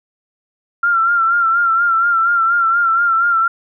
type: tone with vibrato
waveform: sine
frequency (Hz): 1371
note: F6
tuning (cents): -32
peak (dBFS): -11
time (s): 0.83-3.48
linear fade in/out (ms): 5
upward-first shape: sine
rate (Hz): 4.2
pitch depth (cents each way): 54
effects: none